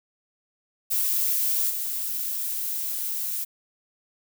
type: noise with level steps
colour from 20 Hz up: violet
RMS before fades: -24 / -29 dBFS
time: 0.9-3.45 s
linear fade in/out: 20 ms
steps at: 1.69 s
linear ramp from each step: 20 ms
effects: none